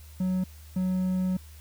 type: tone pair in turn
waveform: triangle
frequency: 185 / 185 Hz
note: F#3 / F#3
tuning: 0 / 0 cents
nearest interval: unison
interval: 0 cents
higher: neither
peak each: -22 dBFS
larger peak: neither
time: 0.2-0.44 / 0.76-1.37 s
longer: second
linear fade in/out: 5 ms
effects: added 76 Hz sine -45 dBFS peak until 1.6 s + white hiss -55 dBFS RMS until 1.6 s